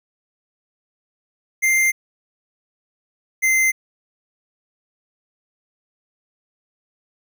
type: tone pair in turn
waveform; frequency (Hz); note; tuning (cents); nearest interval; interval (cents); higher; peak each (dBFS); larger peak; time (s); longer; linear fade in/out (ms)
square; 2096 / 2076; C7 / C7; +2 / -14; unison; 16; first; -15; neither; 1.62-1.92 / 3.42-3.72; neither; 20
effects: none